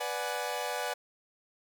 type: chord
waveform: sawtooth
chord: G# half-diminished seventh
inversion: first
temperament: equal with one note detuned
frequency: 493.9 / 587.3 / 740 / 839.8 Hz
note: B4 / D5 / F#5 / G#5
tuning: 0 / 0 / 0 / +19 cents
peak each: -34 dBFS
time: 0-0.94 s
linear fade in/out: 10 ms
effects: none